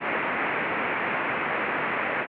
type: low-pass noise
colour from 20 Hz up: white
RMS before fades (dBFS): -27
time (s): 0-2.27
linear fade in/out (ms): 50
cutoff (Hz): 2400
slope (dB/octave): 48
effects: high-pass 200 Hz 12 dB/octave